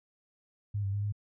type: tone with pitch steps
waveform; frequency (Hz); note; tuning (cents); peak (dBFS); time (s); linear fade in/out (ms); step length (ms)
sine; 102.6 / 98.3 / 101.9 / 103.3; G#2 / G2 / G#2 / G#2; -21 / +5 / -32 / -9; -29; 0.74-1.124; 10; 96
effects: none